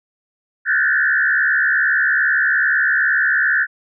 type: tone with frequency modulation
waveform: sine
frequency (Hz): 1634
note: G#6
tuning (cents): -29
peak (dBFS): -13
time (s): 0.65-3.67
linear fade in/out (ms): 50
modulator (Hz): 71.2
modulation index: 2.5
effects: none